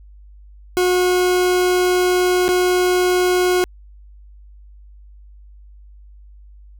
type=tone with dropouts; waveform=40% pulse; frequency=362.4 Hz; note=F#4; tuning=36 cents flat; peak=-13 dBFS; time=0.77-3.64 s; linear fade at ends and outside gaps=0 ms; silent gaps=2.481-2.489 s; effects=added 50 Hz sine -40 dBFS peak until 6.79 s